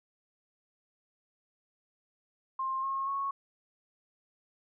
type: tone with pitch steps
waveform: sine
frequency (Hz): 1059 / 1080.6 / 1102.7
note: C6 / C#6 / C#6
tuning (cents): +21 / -44 / -9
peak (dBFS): -30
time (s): 2.59-3.31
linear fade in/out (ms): 5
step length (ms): 240
effects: none